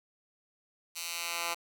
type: tone with high-pass filter sweep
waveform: 10% pulse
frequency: 170 Hz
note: F3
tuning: 46 cents flat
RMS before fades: -36 dBFS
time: 0.95-1.55 s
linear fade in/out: 20 ms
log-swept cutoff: 4100 to 1100 Hz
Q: 0.73
effects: 9-bit